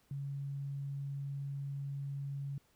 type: tone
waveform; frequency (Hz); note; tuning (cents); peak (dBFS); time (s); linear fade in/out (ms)
sine; 139.6; C#3; +13; -37; 0.11-2.58; 2
effects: pink hiss -71 dBFS RMS until 2.75 s